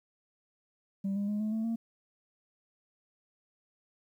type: tone with pitch steps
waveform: sine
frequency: 196 / 202.1 / 208.4 / 214.9 / 221.5 / 228.4 Hz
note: G3 / G#3 / G#3 / A3 / A3 / A#3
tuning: 0 / -47 / +6 / -41 / +12 / -35 cents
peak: -27 dBFS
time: 1.04-1.76 s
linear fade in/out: 10 ms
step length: 120 ms
effects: tanh soft clip ceiling -28 dBFS + 11-bit